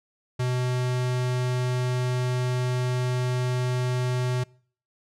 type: tone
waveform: square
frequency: 125.5 Hz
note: B2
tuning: 28 cents sharp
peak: -24 dBFS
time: 0.39-4.44 s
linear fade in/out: 10 ms
effects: noise-tail reverb RT60 0.5 s tail -24 dB re dry + low-pass 9000 Hz 12 dB/octave